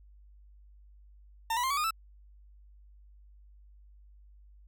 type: tone with pitch steps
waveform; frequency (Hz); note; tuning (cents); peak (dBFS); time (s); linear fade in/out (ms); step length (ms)
40% pulse; 907 / 977.7 / 1054 / 1136.2 / 1224.8 / 1320.3; A#5 / B5 / C6 / C#6 / D#6 / E6; -48 / -18 / +12 / +42 / -28 / +2; -27; 1.5-1.908; 5; 68
effects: added 50 Hz sine -53 dBFS peak until 4.67 s